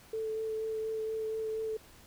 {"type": "tone with vibrato", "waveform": "sine", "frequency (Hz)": 440, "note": "A4", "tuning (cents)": 0, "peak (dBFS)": -32, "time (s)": [0.13, 1.77], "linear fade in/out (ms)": 5, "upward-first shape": "sine", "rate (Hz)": 4.2, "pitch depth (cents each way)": 12, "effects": ["pink hiss -57 dBFS RMS until 2.06 s"]}